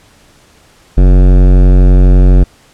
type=tone with hard clipping; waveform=sine; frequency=46 Hz; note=F#1; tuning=9 cents flat; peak=-4 dBFS; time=0.97-2.44 s; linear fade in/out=10 ms; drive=17 dB; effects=pink hiss -45 dBFS RMS until 2.73 s + low-pass 10000 Hz 12 dB/octave